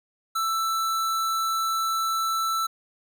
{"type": "tone", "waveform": "square", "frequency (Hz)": 1325, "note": "E6", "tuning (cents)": 9, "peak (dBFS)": -24, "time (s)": [0.35, 2.67], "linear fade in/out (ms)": 10, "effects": []}